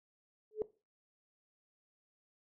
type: tone with exponential growth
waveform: sine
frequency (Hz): 430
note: A4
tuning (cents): -40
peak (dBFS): -27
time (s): 0.51-0.62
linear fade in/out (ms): 1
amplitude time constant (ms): 22
effects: noise-tail reverb RT60 0.3 s tail -18 dB re dry